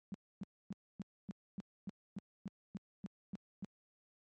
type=tone bursts; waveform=sine; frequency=195.5 Hz; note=G3; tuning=4 cents flat; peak=-39 dBFS; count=13; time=0.12-3.646 s; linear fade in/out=0 ms; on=22 ms; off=270 ms; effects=high-pass 80 Hz 12 dB/octave + MP3 32 kbps